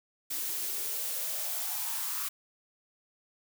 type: noise with high-pass filter sweep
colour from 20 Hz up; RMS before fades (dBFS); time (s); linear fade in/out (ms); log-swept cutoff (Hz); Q
blue; -34; 0.3-2.29; 10; 270 to 1200; 5
effects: none